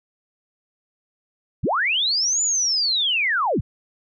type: linear two-way sweep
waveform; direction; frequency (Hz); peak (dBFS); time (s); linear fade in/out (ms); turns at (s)
sine; up then down; 41.43 to 7080 to 41.43; -18; 1.63-3.61; 10; 2.42
effects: none